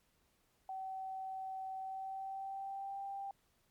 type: tone with pitch glide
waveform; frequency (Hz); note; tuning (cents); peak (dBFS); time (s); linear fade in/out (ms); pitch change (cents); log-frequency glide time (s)
sine; 763 to 789.5; G5 to G5; -47 to +12; -40; 0.69-3.31; 2; +59; 1.78-3.04
effects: pink hiss -75 dBFS RMS until 3.7 s + MP3 96 kbps